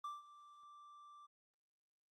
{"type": "tone with ADSR envelope", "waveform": "triangle", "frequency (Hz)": 1174.7, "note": "D6", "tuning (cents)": 0, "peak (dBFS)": -39, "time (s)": [0.04, 1.27], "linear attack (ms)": 4, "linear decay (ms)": 170, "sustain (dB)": -16, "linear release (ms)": 18, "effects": ["Opus 32 kbps"]}